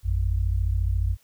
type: tone pair together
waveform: sine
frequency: 54.67 / 89 Hz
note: A1 / F2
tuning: -10 / +33 cents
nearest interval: minor sixth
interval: 843 cents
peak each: -23 / -24 dBFS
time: 0.03-1.17 s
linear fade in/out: 50 ms
effects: white hiss -62 dBFS RMS until 1.23 s